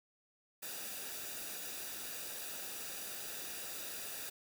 white noise with comb filter, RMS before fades -44 dBFS, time 0.62-4.3 s, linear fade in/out 10 ms, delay 0.94 ms, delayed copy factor -0.55, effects none

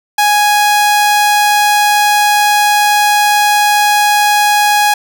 sawtooth tone, 830.6 Hz, G#5, in tune, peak -4 dBFS, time 0.18-4.94 s, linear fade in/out 5 ms, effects none

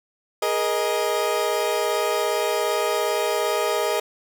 30% pulse chord, Ab suspended second, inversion none, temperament equal with one note detuned, 415.3 / 472.7 / 622.3 Hz, Ab4 / Bb4 / Eb5, 0 / +24 / 0 cents, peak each -23 / -23 / -22 dBFS, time 0.42-4 s, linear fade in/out 5 ms, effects none

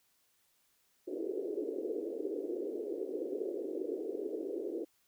white band-pass noise, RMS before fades -38 dBFS, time 1.07-4.85 s, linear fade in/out 10 ms, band 310 to 470 Hz, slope 48 dB/octave, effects white hiss -73 dBFS RMS until 5.07 s

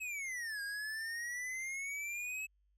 square exponential two-way sweep, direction down then up, 2600 to 1615 to 2600 Hz, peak -39 dBFS, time 0-2.47 s, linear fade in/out 20 ms, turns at 0.62 s, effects added 50 Hz sine -70 dBFS peak until 2.77 s + low-pass 12000 Hz 12 dB/octave

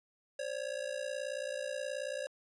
square ring-modulated tone, 554.4 Hz, C#5, in tune, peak -34 dBFS, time 0.39-2.27 s, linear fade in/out 0 ms, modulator 29.3 Hz, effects resampled to 24000 Hz

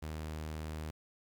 sawtooth tone, 77.78 Hz, D#2, in tune, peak -35 dBFS, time 0.02-0.91 s, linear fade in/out 10 ms, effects 11-bit

